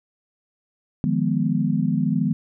sine chord, F half-diminished seventh, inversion third, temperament equal with one note detuned, 153.42 / 174.61 / 207.7 / 246.9 Hz, Eb3 / F3 / Ab3 / Cb4, -24 / 0 / 0 / 0 cents, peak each -24 dBFS, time 1.04-2.33 s, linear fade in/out 0 ms, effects none

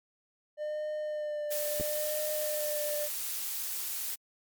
triangle tone with vibrato, 601 Hz, D5, 40 cents sharp, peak -30 dBFS, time 0.57-3.09 s, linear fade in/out 50 ms, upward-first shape sine, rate 0.74 Hz, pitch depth 22 cents each way
blue noise, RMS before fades -35 dBFS, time 1.5-4.16 s, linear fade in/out 20 ms
clicks, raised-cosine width 2 ms, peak -24 dBFS, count 2, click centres 1.799 / 1.81 s
effects MP3 96 kbps

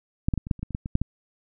clicks, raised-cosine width 5 ms, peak -9 / -12 / -14 / -22 / -9 / -29 / -17 / -24 / -15 / -19 / -7 / -12 dBFS, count 12, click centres 0.285 / 0.338 / 0.377 / 0.469 / 0.512 / 0.593 / 0.63 / 0.707 / 0.749 / 0.859 / 0.954 / 1.016 s, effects none

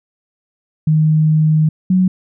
sine tone pair in turn, 155.56 / 184.99 Hz, D#3 / F#3, 0 / 0 cents, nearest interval minor third, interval 300 cents, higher second, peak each -9 dBFS, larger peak neither, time 0.87-1.69 / 1.9-2.08 s, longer first, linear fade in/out 5 ms, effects none

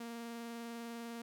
sawtooth tone with vibrato, 233.1 Hz, A#3, in tune, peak -39 dBFS, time 0-1.22 s, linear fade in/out 5 ms, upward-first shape sine, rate 20 Hz, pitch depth 20 cents each way, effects none

